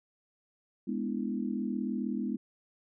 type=chord; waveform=sine; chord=E dominant seventh; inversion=first; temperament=equal; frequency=207.7 / 246.9 / 293.7 / 329.6 Hz; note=G#3 / B3 / D4 / E4; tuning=0 / 0 / 0 / 0 cents; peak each=-34 / -34 / -40 / -39 dBFS; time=0.87-2.37 s; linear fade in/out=10 ms; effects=none